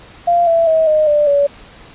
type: tone with pitch steps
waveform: sine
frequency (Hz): 693 / 666.3 / 640.6 / 616 / 592.2 / 569.4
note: F5 / E5 / E5 / D#5 / D5 / C#5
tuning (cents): -14 / +18 / -50 / -17 / +14 / +46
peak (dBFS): -9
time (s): 0.27-1.47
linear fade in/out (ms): 10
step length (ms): 200
effects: pink hiss -40 dBFS RMS until 1.94 s + resampled to 8000 Hz